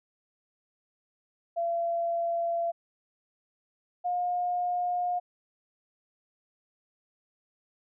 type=tone pair in turn; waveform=sine; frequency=680 / 713.4 Hz; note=F5 / F5; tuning=-46 / +37 cents; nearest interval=minor second; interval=83 cents; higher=second; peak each=-26 dBFS; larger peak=neither; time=1.56-2.72 / 4.04-5.2 s; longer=neither; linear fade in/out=20 ms; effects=none